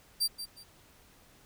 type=tone with echo; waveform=sawtooth; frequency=4699 Hz; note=D8; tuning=in tune; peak=-23 dBFS; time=0.2-0.28 s; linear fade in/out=20 ms; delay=180 ms; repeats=2; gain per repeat=-11 dB; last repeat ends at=0.64 s; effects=pink hiss -60 dBFS RMS until 1.45 s